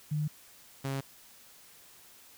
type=tone pair in turn; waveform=sine / sawtooth; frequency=150.7 / 136.12 Hz; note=D3 / C#3; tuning=+45 / -31 cents; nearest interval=major second; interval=176 cents; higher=first; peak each=-28 dBFS; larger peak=neither; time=0.11-0.28 / 0.84-1.01 s; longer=neither; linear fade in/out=10 ms; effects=white hiss -56 dBFS RMS until 2.37 s